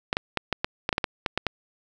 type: clicks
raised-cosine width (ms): 0.3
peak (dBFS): -7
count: 12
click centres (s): 0.129 / 0.169 / 0.373 / 0.527 / 0.645 / 0.891 / 0.928 / 0.981 / 1.042 / 1.262 / 1.376 / 1.467
effects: none